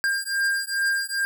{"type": "beating tone pair", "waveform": "square", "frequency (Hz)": [1600, 1602.4], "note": ["G6", "G6"], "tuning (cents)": [35, 38], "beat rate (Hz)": 2.4, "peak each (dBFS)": -26, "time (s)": [0.04, 1.25], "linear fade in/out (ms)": 0, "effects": []}